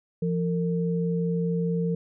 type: tone pair together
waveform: sine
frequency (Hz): 170.49 / 456.2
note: F3 / A#4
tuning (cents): -41 / -37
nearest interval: octave + perfect fourth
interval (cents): 1704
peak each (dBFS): -24 / -29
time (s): 0.22-1.95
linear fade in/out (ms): 5
effects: none